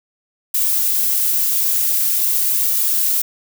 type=noise with flanger; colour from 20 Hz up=violet; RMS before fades=-17 dBFS; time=0.54-3.22 s; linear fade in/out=5 ms; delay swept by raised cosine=1.9 to 4.2 ms; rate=0.45 Hz; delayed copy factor=-0.5; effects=none